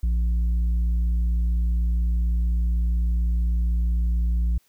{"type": "tone with tanh clipping", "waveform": "triangle", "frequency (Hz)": 57.9, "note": "A#1", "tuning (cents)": -11, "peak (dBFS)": -20, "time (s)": [0.03, 4.58], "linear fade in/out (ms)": 5, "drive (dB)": 9, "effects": ["white hiss -64 dBFS RMS until 4.68 s"]}